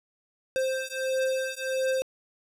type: beating tone pair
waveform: square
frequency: 523.3 / 524.8 Hz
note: C5 / C5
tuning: 0 / +5 cents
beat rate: 1.5 Hz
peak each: -30 dBFS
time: 0.56-2.02 s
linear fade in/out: 0 ms
effects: low-pass 12000 Hz 12 dB/octave